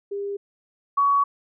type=tone pair in turn; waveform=sine; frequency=401.7 / 1125.1 Hz; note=G4 / C#6; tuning=+42 / +25 cents; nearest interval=octave + tritone; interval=1783 cents; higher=second; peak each=-26 / -16 dBFS; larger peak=second; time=0.11-0.37 / 0.97-1.24 s; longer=second; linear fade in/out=10 ms; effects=none